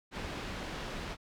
pink low-pass noise, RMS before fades -40 dBFS, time 0.11-1.17 s, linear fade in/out 50 ms, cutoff 4100 Hz, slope 12 dB/octave, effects none

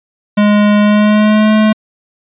square tone with pitch glide, 207.7 to 215.5 Hz, G#3 to A3, 0 to -36 cents, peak -7 dBFS, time 0.37-1.73 s, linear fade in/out 10 ms, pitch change +64 cents, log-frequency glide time 0.8-1.53 s, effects resampled to 8000 Hz

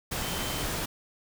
sine tone in noise, 3092 Hz, G7, 24 cents flat, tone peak -40 dBFS, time 0.22-0.63 s, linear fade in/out 10 ms, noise pink, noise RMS -32 dBFS, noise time 0.11-0.86 s, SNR -11 dB, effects none

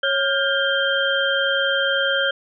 sine tone cluster, 550 / 1411 / 1591 / 3161 Hz, C#5 / F6 / G6 / G7, -14 / +17 / +25 / +14 cents, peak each -23 dBFS, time 0.03-2.31 s, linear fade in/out 5 ms, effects none

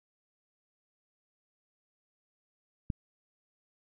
click, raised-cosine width 5 ms, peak -19 dBFS, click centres 2.902 s, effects none

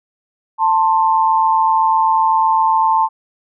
sine tone pair together, 887 / 1054.8 Hz, A5 / C6, +14 / +14 cents, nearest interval minor third, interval 300 cents, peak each -12 / -16 dBFS, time 0.58-3.09 s, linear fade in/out 50 ms, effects none

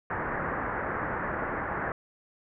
white low-pass noise, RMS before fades -32 dBFS, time 0.1-1.92 s, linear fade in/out 2 ms, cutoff 1800 Hz, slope 48 dB/octave, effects none

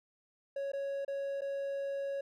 triangle tone with dropouts, 554.4 Hz, C#5, in tune, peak -32 dBFS, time 0.56-2.21 s, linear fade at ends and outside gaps 5 ms, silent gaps 0.719-0.733 / 1.049-1.079 / 1.409-1.417 s, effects none

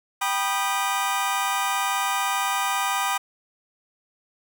sawtooth chord, G augmented, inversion none, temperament just, 784 / 980 / 1225 Hz, G5 / B5 / D#6, 0 / -14 / -27 cents, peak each -23 dBFS, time 0.21-3.18 s, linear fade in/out 10 ms, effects none

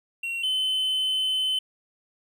triangle tone pair in turn, 2738 / 3049 Hz, F7 / G7, -35 / -49 cents, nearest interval major second, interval 186 cents, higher second, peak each -26 / -21 dBFS, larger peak second, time 0.23-0.43 / 0.43-1.59 s, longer second, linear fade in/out 5 ms, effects none

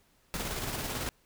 pink noise with tremolo, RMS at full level -34 dBFS, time 0.34-1.09 s, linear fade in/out 0 ms, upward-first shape square, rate 18 Hz, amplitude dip 30%, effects pink hiss -67 dBFS RMS until 1.25 s

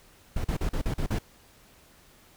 brown noise bursts, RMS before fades -27 dBFS, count 7, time 0.36-1.188 s, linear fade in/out 5 ms, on 84 ms, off 40 ms, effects pink hiss -57 dBFS RMS until 2.36 s

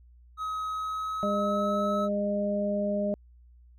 triangle tone with pitch glide, 1271 to 1292.5 Hz, D#6 to E6, +36 to -34 cents, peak -28 dBFS, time 0.37-2.09 s, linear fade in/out 50 ms, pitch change +30 cents, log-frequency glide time 0.69-1.81 s
harmonic tone, 203.8 Hz, G#3, 32 cents flat, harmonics 1 / 2 / 3, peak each -29 / -37 / -28 dBFS, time 1.23-3.14 s, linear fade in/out 0 ms
effects added 60 Hz sine -52 dBFS peak until 3.78 s

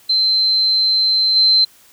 sine tone with level steps, 4100 Hz, C8, 36 cents flat, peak -12 / -9 dBFS, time 0.09-1.65 s, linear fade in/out 10 ms, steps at 1.35 s, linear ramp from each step 20 ms, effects white hiss -49 dBFS RMS until 1.92 s

